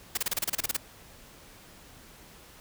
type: noise bursts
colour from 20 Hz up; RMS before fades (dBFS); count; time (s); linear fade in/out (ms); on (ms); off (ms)
white; -28; 12; 0.15-0.768; 5; 24; 30
effects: pink hiss -52 dBFS RMS until 2.6 s